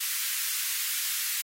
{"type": "high-pass noise", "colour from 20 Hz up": "white", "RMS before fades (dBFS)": -30, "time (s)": [0, 1.42], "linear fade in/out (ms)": 10, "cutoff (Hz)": 1500, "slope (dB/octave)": 24, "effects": ["AAC 48 kbps"]}